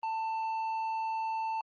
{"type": "tone with tanh clipping", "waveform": "sine", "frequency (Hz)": 890, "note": "A5", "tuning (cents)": 20, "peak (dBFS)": -32, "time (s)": [0.03, 1.61], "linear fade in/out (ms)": 2, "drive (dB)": 6, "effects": ["Opus 24 kbps"]}